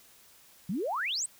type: exponential sweep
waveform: sine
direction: up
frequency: 163.4 to 8870 Hz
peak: -29 dBFS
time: 0.69-1.26 s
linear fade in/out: 5 ms
effects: white hiss -58 dBFS RMS until 1.39 s